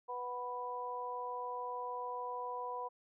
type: harmonic tone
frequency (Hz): 246.9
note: B3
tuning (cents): 0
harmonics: 2 / 3 / 4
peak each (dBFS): -44 / -46 / -40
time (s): 0.08-2.89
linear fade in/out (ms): 20
effects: none